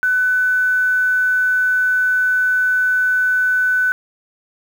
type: tone with quantisation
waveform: sine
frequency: 1500 Hz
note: F#6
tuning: 23 cents sharp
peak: -13 dBFS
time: 0.03-3.92 s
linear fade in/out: 0 ms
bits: 6
effects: none